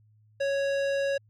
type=tone with tanh clipping; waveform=sine; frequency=554.4 Hz; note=C#5; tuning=in tune; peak=-27 dBFS; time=0.4-1.18 s; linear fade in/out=10 ms; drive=17 dB; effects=added 107 Hz sine -58 dBFS peak until 1.29 s